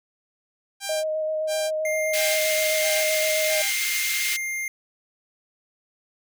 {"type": "tone bursts", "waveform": "5% pulse", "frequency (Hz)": 793, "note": "G5", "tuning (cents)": 20, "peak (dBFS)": -17, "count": 5, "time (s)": [0.8, 3.72], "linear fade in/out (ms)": 50, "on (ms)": 240, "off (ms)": 430}
{"type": "tone with vibrato", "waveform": "sine", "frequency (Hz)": 624, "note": "D#5", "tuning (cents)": 5, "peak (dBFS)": -23, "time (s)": [0.89, 3.62], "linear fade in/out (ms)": 5, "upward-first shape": "square", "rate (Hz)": 7.7, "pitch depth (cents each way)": 10}
{"type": "tone", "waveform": "square", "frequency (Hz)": 2110, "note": "C7", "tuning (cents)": 14, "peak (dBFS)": -27, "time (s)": [1.85, 4.68], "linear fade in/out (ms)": 2}
{"type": "high-pass noise", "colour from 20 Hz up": "pink", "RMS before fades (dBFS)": -27, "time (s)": [2.13, 4.37], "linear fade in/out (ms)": 10, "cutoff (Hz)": 2000, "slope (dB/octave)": 24}
{"effects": []}